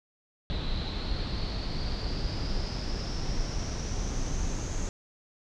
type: noise with low-pass filter sweep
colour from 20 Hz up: brown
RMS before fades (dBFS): -31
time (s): 0.5-4.89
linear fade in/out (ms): 0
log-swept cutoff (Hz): 3900 to 6600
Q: 9.7
effects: none